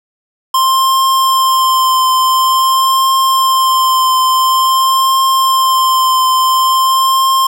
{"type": "tone with vibrato", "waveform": "square", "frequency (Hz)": 1049, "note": "C6", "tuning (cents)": 4, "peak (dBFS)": -9, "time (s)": [0.54, 7.47], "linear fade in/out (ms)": 5, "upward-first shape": "triangle", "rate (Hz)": 0.48, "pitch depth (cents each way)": 20, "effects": []}